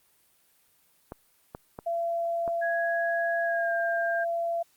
clicks, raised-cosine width 1 ms, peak -23 dBFS, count 4, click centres 1.121 / 1.549 / 1.789 / 2.478 s
sine tone, 678 Hz, E5, 49 cents sharp, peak -26 dBFS, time 1.86-4.63 s, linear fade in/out 10 ms
sine tone with pitch glide, 1661.2 to 1600.9 Hz, G#6 to G6, 0 to +36 cents, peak -29 dBFS, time 2.61-4.25 s, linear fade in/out 20 ms, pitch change -64 cents, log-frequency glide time 3.44-3.73 s
effects white hiss -65 dBFS RMS until 4.76 s + Opus 32 kbps

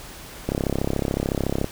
click train, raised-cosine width 2 ms, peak -9 dBFS, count 40, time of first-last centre 0.49-1.644 s, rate 33.8 Hz, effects pink hiss -40 dBFS RMS until 1.71 s

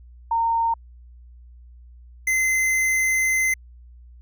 sine / square tone pair in turn, 918 / 2061 Hz, A#5 / C7, -27 / -27 cents, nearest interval octave + major second, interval 1400 cents, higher second, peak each -18 / -19 dBFS, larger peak first, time 0.31-0.74 / 2.27-3.54 s, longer second, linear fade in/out 5 ms, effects added 60 Hz sine -43 dBFS peak until 4.21 s

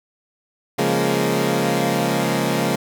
15% pulse chord, Bb minor seventh, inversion first, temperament equal, 138.59 / 174.61 / 207.7 / 233.1 Hz, Db3 / F3 / Ab3 / Bb3, 0 / 0 / 0 / 0 cents, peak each -17 dBFS, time 0.78-2.76 s, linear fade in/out 10 ms, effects none

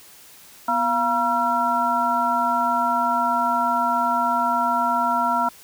sine tone cluster, 244.8 / 691 / 954 / 1357 Hz, B3 / F5 / A#5 / E6, -15 / -19 / +40 / +50 cents, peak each -29 / -25 / -21 / -23 dBFS, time 0.68-5.49 s, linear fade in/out 5 ms, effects white hiss -47 dBFS RMS until 5.63 s

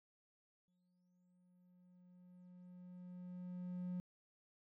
triangle tone with exponential growth, 179.8 Hz, F#3, 49 cents flat, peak -37 dBFS, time 0.68-4 s, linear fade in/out 0 ms, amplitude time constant 720 ms, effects tanh soft clip ceiling -33 dBFS

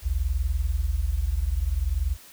sine tone pair together, 52.94 / 73.42 Hz, G#1 / D2, +34 / 0 cents, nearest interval tritone, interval 566 cents, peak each -25 dBFS, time 0.02-2.17 s, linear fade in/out 50 ms, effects white hiss -49 dBFS RMS until 2.32 s

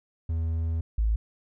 triangle / sine tone pair in turn, 81.7 / 54.53 Hz, E2 / A1, -15 / -15 cents, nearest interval perfect fifth, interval 700 cents, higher first, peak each -23 / -21 dBFS, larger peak second, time 0.29-0.81 / 0.98-1.16 s, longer first, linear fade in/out 5 ms, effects none

